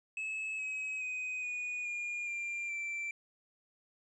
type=tone with pitch steps; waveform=triangle; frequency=2591 / 2548 / 2506 / 2464 / 2423 / 2383 / 2343 Hz; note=E7 / D#7 / D#7 / D#7 / D#7 / D7 / D7; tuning=-30 / +41 / +12 / -17 / -47 / +25 / -5 cents; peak=-34 dBFS; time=0.17-3.11 s; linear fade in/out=2 ms; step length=420 ms; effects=resampled to 24000 Hz + 12-bit